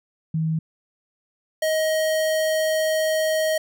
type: tone pair in turn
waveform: sine / square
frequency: 159.8 / 629.5 Hz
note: D#3 / D#5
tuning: +47 / +20 cents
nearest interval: 2 octaves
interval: 2373 cents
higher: second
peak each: -20 dBFS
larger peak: neither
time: 0.34-0.59 / 1.62-3.58 s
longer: second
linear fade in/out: 5 ms
effects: none